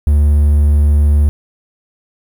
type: tone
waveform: triangle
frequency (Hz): 73.42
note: D2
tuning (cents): 0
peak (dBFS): -5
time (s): 0.07-1.29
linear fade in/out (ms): 0
effects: 7-bit